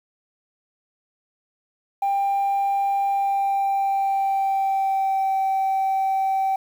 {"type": "tone with pitch glide", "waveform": "sine", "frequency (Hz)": [793, 772.2], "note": ["G5", "G5"], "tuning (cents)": [20, -26], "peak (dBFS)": -17, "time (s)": [2.02, 6.56], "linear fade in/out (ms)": 5, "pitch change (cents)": -46, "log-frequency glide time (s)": [3.08, 5.37], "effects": ["tanh soft clip ceiling -17 dBFS", "8-bit"]}